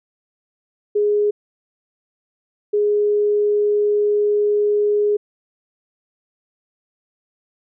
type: tone pair in turn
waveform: sine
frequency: 415.3 / 415.3 Hz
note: G#4 / G#4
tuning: 0 / 0 cents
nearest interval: unison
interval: 0 cents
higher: neither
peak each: -14 dBFS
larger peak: neither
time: 0.95-1.31 / 2.73-5.17 s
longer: second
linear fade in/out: 10 ms
effects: none